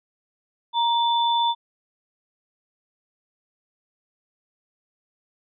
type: tone pair together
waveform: sine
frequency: 938 / 3511 Hz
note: A#5 / A7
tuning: +11 / -4 cents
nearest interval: octave + major seventh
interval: 2285 cents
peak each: -19 / -25 dBFS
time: 0.73-1.55 s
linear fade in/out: 50 ms
effects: none